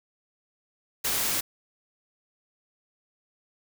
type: noise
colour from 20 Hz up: white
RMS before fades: -27 dBFS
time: 1.04-1.41 s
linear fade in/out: 10 ms
effects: none